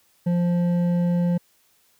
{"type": "tone with hard clipping", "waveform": "sine", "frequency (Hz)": 174.61, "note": "F3", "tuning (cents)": 0, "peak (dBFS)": -20, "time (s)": [0.26, 1.38], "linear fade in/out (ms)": 10, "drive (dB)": 7, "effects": ["white hiss -62 dBFS RMS until 1.99 s"]}